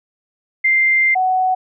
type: tone pair in turn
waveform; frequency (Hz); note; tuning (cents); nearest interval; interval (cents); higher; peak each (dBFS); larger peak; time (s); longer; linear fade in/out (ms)
sine; 2093 / 745.1; C7 / F#5; 0 / +12; octave + tritone; 1788; first; -11 / -13; first; 0.64-1.15 / 1.15-1.55; first; 10
effects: none